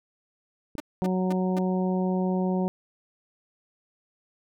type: click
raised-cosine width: 3 ms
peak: -25 dBFS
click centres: 0.753 s
type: tone bursts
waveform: sawtooth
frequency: 299.6 Hz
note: D4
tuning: 35 cents sharp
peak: -28 dBFS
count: 4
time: 0.78-1.588 s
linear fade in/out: 2 ms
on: 22 ms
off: 240 ms
type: harmonic tone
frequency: 185 Hz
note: F#3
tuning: in tune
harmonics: 1 / 2 / 3 / 4 / 5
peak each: -24 / -30 / -34 / -36 / -38 dBFS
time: 1.02-2.68 s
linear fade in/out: 0 ms
effects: none